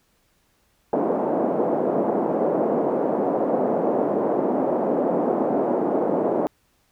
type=band-pass noise; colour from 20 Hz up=white; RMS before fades=-22 dBFS; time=0.93-6.47 s; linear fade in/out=0 ms; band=210 to 680 Hz; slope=24 dB/octave; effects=pink hiss -65 dBFS RMS until 6.91 s